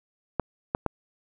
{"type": "clicks", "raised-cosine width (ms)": 1, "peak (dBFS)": -10, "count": 3, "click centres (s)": [0.397, 0.749, 0.863], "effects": []}